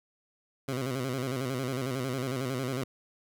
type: tone with vibrato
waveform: 15% pulse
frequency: 129.9 Hz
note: C3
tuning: 12 cents flat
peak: -24 dBFS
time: 0.68-2.84 s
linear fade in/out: 5 ms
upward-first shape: square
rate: 11 Hz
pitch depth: 76 cents each way
effects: none